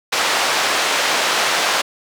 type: band-pass noise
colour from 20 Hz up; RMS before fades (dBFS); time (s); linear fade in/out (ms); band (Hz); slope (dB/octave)
pink; -18; 0.12-1.82; 10; 660 to 6100; 12
effects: none